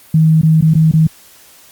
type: tone with dropouts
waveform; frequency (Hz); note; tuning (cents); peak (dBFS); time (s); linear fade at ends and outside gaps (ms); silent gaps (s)
sine; 158.8; D#3; +36; -6; 0.14-1.07; 5; 0.415-0.431 / 0.611-0.623 / 0.738-0.751 / 0.914-0.936
effects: white hiss -43 dBFS RMS until 1.71 s + Opus 32 kbps